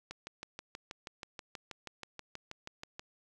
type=click train; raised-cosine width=0.2 ms; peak=-25 dBFS; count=19; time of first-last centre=0.11-2.995 s; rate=6.24 Hz; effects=none